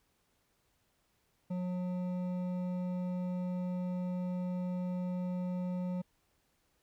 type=tone with hard clipping; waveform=sine; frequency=180.6 Hz; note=F#3; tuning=42 cents flat; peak=-35 dBFS; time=1.5-6.02 s; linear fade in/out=10 ms; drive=9 dB; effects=pink hiss -75 dBFS RMS until 6.82 s

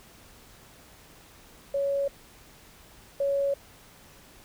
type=tone pair in turn; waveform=sine; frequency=558 / 558 Hz; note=C#5 / C#5; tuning=+11 / +11 cents; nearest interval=unison; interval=0 cents; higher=neither; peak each=-24 / -23 dBFS; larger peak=second; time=1.74-2.08 / 3.2-3.54 s; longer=neither; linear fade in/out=5 ms; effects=pink hiss -53 dBFS RMS until 4.44 s

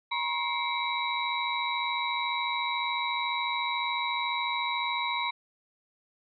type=tone cluster; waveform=sine; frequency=957 / 1071 / 2130 / 2292 / 3897 Hz; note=A#5 / C6 / C7 / D7 / B7; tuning=+45 / +40 / +30 / -43 / -24 cents; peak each=-31 / -36 / -37 / -35 / -34 dBFS; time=0.11-5.31 s; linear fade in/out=10 ms; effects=none

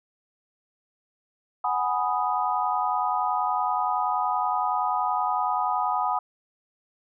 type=chord; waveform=sine; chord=G# minor seventh; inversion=third; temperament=equal; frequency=740 / 830.6 / 987.8 / 1244.5 Hz; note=F#5 / G#5 / B5 / D#6; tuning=0 / 0 / 0 / 0 cents; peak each=-28 dBFS; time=1.64-6.19 s; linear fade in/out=5 ms; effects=none

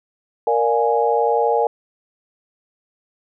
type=chord; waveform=sine; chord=Bb dominant seventh; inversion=none; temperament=equal; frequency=466.2 / 587.3 / 698.5 / 830.6 Hz; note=Bb4 / D5 / F5 / Ab5; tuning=0 / 0 / 0 / 0 cents; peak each=-18 / -23 / -23 / -19 dBFS; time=0.47-1.67 s; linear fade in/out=2 ms; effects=none

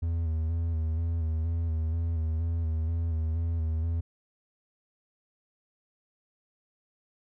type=tone with vibrato; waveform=triangle; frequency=81.6 Hz; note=E2; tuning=17 cents flat; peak=-24 dBFS; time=0.02-4.01 s; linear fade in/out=10 ms; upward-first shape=square; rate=2.1 Hz; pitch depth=37 cents each way; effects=none

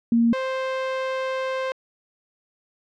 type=tone pair in turn; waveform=sine / sawtooth; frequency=232.7 / 524.1 Hz; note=A#3 / C5; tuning=-3 / +3 cents; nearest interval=octave + major second; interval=1406 cents; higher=second; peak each=-15 / -20 dBFS; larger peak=first; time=0.12-0.33 / 0.33-1.72 s; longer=second; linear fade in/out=2 ms; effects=low-pass 3000 Hz 12 dB/octave

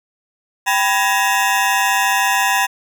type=ring-modulated tone; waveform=20% pulse; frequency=887 Hz; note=A5; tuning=14 cents sharp; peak=-6 dBFS; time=0.66-2.67 s; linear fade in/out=20 ms; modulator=103 Hz; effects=none

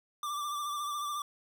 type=tone with vibrato; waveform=square; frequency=1174.7 Hz; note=D6; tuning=in tune; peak=-34 dBFS; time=0.23-1.22 s; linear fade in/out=2 ms; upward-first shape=sine; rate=14 Hz; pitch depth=38 cents each way; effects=none

